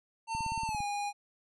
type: tone with pitch glide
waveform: square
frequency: 902 to 817.6 Hz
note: A5 to G#5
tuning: +43 to -27 cents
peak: -33 dBFS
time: 0.27-1.13 s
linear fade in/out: 50 ms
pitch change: -170 cents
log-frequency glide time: 0.65-0.81 s
type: click train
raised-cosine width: 5 ms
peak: -30 dBFS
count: 9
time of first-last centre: 0.35-0.805 s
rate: 17.6 Hz
effects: resampled to 24000 Hz